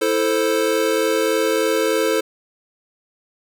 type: chord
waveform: square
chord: A minor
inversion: second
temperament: equal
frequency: 329.6 / 440 / 523.3 Hz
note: E4 / A4 / C5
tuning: 0 / 0 / 0 cents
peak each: -24 / -20 / -22 dBFS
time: 0.01-2.21 s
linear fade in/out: 10 ms
effects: none

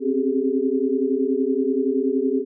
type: tone cluster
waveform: sine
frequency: 259.5 / 270.1 / 389.4 / 422.6 Hz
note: C4 / C#4 / G4 / G#4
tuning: -14 / -45 / -12 / +30 cents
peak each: -24 dBFS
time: 0-2.45 s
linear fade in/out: 50 ms
effects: none

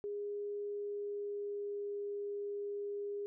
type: tone with pitch glide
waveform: sine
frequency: 410 to 407.2 Hz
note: G#4 to G#4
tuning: -22 to -34 cents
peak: -37 dBFS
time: 0.04-3.26 s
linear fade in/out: 0 ms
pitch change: -12 cents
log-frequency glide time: 0.63-1.97 s
effects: none

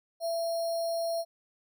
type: tone with sample-and-hold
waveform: sine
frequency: 669 Hz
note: E5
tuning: 25 cents sharp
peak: -28 dBFS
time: 0.2-1.25 s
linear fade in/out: 50 ms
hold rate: 4900 Hz
effects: none

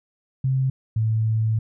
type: tone pair in turn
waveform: sine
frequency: 132.2 / 110.56 Hz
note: C3 / A2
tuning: +18 / +9 cents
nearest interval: minor third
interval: 309 cents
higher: first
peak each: -18 dBFS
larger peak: neither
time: 0.44-0.7 / 0.96-1.59 s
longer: second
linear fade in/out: 5 ms
effects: none

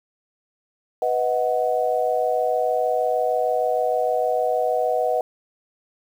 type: chord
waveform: sine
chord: B major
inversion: none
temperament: equal with one note detuned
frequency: 493.9 / 633.5 / 740 Hz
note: B4 / D#5 / F#5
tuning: 0 / +31 / 0 cents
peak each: -23 dBFS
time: 1.02-5.21 s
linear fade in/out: 2 ms
effects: 8-bit

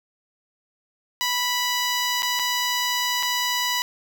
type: tone with dropouts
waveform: 10% pulse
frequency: 985 Hz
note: B5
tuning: 5 cents flat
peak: -13 dBFS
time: 1.21-3.82 s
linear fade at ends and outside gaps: 0 ms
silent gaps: 2.222-2.23 / 2.391-2.395 / 3.227-3.231 s
effects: none

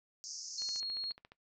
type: band-pass noise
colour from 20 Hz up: white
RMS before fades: -45 dBFS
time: 0.24-0.8 s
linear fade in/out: 0 ms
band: 4800 to 6700 Hz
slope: 96 dB/octave
type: tone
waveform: sine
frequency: 4293 Hz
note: C8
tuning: 44 cents sharp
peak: -36 dBFS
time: 0.58-1.12 s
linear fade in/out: 2 ms
type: click train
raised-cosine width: 0.3 ms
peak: -36 dBFS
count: 11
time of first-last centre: 0.62-1.319 s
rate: 14.3 Hz
effects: noise-tail reverb RT60 0.1 s tail -19 dB re dry

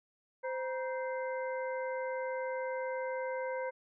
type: harmonic tone with a mistuned harmonic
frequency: 519 Hz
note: C5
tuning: 14 cents flat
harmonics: 1 / 2 / 3 / 4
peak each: -35 / -41 / -45 / -47 dBFS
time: 0.43-3.71 s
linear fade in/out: 20 ms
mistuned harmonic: 2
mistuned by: -150 cents
effects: none

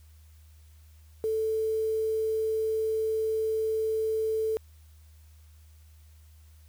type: tone with quantisation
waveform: sine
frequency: 440 Hz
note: A4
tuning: in tune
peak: -25 dBFS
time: 1.24-4.57 s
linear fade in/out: 0 ms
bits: 8
effects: added 77 Hz sine -51 dBFS peak until 6.68 s + white hiss -65 dBFS RMS until 6.68 s

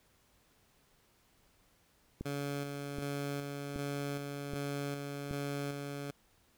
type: click train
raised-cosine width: 3 ms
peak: -26 dBFS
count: 5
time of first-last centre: 2.21-5.311 s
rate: 1.29 Hz
type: tone with tremolo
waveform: 15% pulse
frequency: 142.1 Hz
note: C#3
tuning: 43 cents sharp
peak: -29 dBFS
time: 2.25-6.11 s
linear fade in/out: 10 ms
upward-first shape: square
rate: 1.3 Hz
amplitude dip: 35%
effects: pink hiss -69 dBFS RMS until 6.57 s

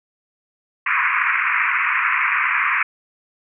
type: band-pass noise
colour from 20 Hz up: white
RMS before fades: -19 dBFS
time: 0.86-2.83 s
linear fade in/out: 5 ms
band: 1000 to 2500 Hz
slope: 96 dB/octave
effects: none

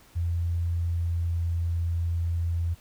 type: tone with pitch glide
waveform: sine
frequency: 85.3 to 84.71 Hz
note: F2 to E2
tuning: -40 to +48 cents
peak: -24 dBFS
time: 0.15-2.75 s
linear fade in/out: 20 ms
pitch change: -12 cents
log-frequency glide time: 0.71-1.5 s
effects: pink hiss -56 dBFS RMS until 2.8 s

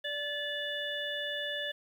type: harmonic tone with a mistuned harmonic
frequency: 584 Hz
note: D5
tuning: 10 cents flat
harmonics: 1 / 3 / 5 / 6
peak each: -39 / -37 / -41 / -38 dBFS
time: 0.04-1.72 s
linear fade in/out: 10 ms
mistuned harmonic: 3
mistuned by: -17 cents
effects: 10-bit

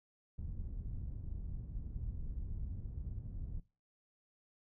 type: low-pass noise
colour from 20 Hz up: pink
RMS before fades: -42 dBFS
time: 0.38-3.6 s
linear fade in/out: 5 ms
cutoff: 100 Hz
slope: 12 dB/octave
effects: noise-tail reverb RT60 0.3 s tail -19 dB re dry

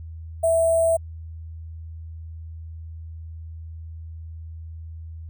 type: tone with sample-and-hold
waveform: sine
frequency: 659.3 Hz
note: E5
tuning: in tune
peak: -16 dBFS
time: 0.43-0.97 s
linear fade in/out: 10 ms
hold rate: 8820 Hz
effects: added 81 Hz sine -34 dBFS peak until 5.29 s

